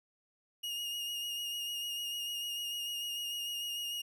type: tone with vibrato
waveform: 40% pulse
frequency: 2861 Hz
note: F7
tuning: 41 cents sharp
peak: -35 dBFS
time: 0.63-4.02 s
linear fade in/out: 10 ms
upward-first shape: sine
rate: 6.7 Hz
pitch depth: 22 cents each way
effects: none